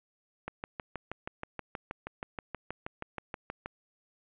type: click train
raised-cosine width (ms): 0.5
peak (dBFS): -21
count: 21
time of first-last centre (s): 0.48-3.66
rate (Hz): 6.29
effects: resampled to 8000 Hz + 10-bit